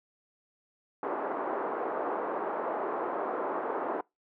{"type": "band-pass noise", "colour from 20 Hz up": "pink", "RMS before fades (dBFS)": -33, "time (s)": [1.03, 4.01], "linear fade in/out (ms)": 2, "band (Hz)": [350, 1200], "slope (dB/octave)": 24, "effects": ["noise-tail reverb RT60 0.2 s tail -25 dB re dry"]}